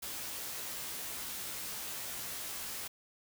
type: noise with comb filter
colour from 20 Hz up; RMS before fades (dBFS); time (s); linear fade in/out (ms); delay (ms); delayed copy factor
white; -41; 0.02-2.88; 10; 16; +0.8
effects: none